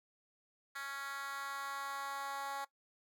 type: tone with high-pass filter sweep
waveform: 10% pulse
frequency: 277.2 Hz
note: C#4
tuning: in tune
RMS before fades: -42 dBFS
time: 0.75-2.65 s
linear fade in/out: 10 ms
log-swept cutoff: 1500 to 830 Hz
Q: 2.3
effects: noise-tail reverb RT60 0.1 s tail -19 dB re dry

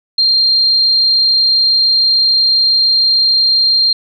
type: tone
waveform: sine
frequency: 4189 Hz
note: C8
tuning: 1 cent sharp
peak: -8 dBFS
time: 0.18-3.93 s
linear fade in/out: 5 ms
effects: none

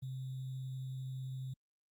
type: tone with sample-and-hold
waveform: sine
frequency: 130.81 Hz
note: C3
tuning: in tune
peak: -39 dBFS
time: 0.02-1.54 s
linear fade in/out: 10 ms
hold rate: 3675 Hz
effects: Opus 32 kbps

